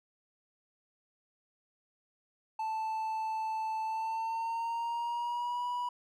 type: tone with pitch glide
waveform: triangle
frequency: 880 to 976.4 Hz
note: A5 to B5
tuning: 0 to -20 cents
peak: -30 dBFS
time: 2.59-5.89 s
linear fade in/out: 5 ms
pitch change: +180 cents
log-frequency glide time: 3.84-5.65 s
effects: none